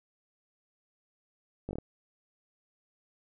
slowing click train, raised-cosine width 2 ms, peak -23 dBFS, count 5, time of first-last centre 1.69-1.785 s, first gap 19 ms, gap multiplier 1.15, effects none

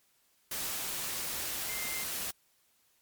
sine tone in noise, 2093 Hz, C7, in tune, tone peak -40 dBFS, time 1.69-2.04 s, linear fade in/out 5 ms, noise white, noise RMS -36 dBFS, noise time 0.51-2.31 s, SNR -7 dB, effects white hiss -70 dBFS RMS until 3.01 s + MP3 96 kbps

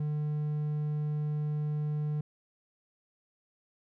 triangle tone, 150 Hz, D3, 37 cents sharp, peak -27 dBFS, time 0-2.21 s, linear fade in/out 5 ms, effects none

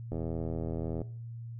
click train, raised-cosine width 2 ms, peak -23 dBFS, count 74, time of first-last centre 0.12-1.017 s, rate 81.4 Hz, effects noise-tail reverb RT60 0.5 s tail -18 dB re dry + added 116 Hz sine -39 dBFS peak until 1.59 s

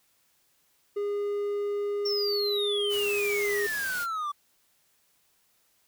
triangle tone, 408.8 Hz, G#4, 27 cents flat, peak -25 dBFS, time 0.96-3.67 s, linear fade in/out 10 ms
triangle exponential sweep, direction down, 5500 to 1146 Hz, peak -27 dBFS, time 2.05-4.32 s, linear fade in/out 10 ms
white noise, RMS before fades -38 dBFS, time 2.89-4.07 s, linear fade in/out 50 ms
effects white hiss -68 dBFS RMS until 5.87 s

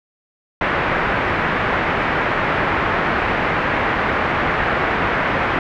white low-pass noise, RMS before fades -19 dBFS, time 0.61-5.59 s, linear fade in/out 2 ms, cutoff 2000 Hz, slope 24 dB/octave, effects none

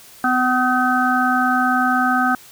harmonic tone with a mistuned harmonic, 252.4 Hz, B3, 38 cents sharp, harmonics 1 / 3 / 5 / 6, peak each -20 / -20 / -20 / -20 dBFS, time 0.24-2.35 s, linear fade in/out 2 ms, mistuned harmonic 6, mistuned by +20 cents, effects white hiss -44 dBFS RMS until 2.51 s

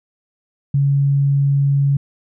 sine tone, 140 Hz, C#3, 18 cents sharp, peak -12 dBFS, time 0.74-1.97 s, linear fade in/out 5 ms, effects none

